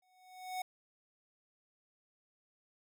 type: tone with exponential growth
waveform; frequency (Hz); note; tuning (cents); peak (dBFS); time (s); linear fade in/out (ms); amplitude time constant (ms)
square; 740; F#5; 0; -35; 0.02-0.62; 5; 130
effects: none